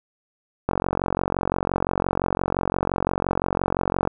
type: click train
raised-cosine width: 1 ms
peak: -7 dBFS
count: 156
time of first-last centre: 0.69-4.074 s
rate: 45.8 Hz
effects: none